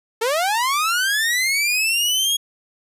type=linear sweep; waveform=sawtooth; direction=up; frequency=430 to 3322 Hz; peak=-14 dBFS; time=0.21-2.37 s; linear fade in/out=10 ms; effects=resampled to 32000 Hz